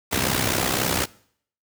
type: noise with amplitude modulation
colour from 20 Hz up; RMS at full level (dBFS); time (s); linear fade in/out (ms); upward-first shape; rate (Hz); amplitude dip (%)
pink; -19; 0.11-1.06; 20; sine; 63.9; 70
effects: noise-tail reverb RT60 0.6 s tail -22 dB re dry + high-pass 80 Hz 12 dB/octave